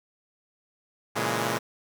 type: chord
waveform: 5% pulse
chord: A# half-diminished seventh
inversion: none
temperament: equal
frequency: 116.54 / 138.59 / 164.81 / 207.7 Hz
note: A#2 / C#3 / E3 / G#3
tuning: 0 / 0 / 0 / 0 cents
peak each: -18 / -22 / -21 / -20 dBFS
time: 1.15-1.59 s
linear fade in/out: 20 ms
effects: none